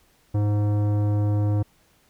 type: tone with tanh clipping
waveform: sine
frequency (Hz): 103.83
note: G#2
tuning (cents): 0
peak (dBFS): -21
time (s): 0.34-1.63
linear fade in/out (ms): 10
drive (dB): 15
effects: pink hiss -61 dBFS RMS until 2.09 s